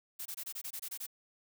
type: noise bursts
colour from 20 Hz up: blue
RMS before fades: -41 dBFS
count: 10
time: 0.19-1.066 s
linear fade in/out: 10 ms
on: 66 ms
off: 24 ms
effects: none